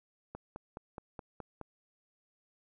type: click train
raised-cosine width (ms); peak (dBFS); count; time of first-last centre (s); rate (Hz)
1; -28; 7; 0.35-1.613; 4.75
effects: none